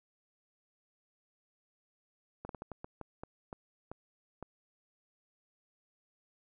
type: slowing click train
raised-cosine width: 1 ms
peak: -28 dBFS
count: 11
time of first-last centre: 2.45-4.427 s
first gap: 42 ms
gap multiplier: 1.32
effects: none